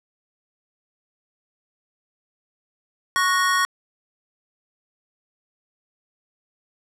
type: chord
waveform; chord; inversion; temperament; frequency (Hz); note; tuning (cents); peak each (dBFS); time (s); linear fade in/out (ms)
square; F# major; second; equal with one note detuned; 1108.7 / 1464.7 / 1864.7; C#6 / F#6 / A#6; 0 / -18 / 0; -21 / -26 / -23; 3.16-3.65; 0
effects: low-pass 11000 Hz 12 dB/octave